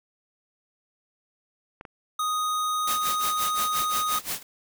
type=clicks; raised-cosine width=0.5 ms; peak=-25 dBFS; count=2; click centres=1.811 / 1.852 s
type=tone; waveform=square; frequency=1244.5 Hz; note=D#6; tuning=in tune; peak=-25 dBFS; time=2.19-4.19 s; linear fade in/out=5 ms
type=noise with tremolo; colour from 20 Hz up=white; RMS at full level=-29 dBFS; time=2.87-4.43 s; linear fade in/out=5 ms; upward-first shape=sine; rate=5.7 Hz; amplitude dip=90%
effects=none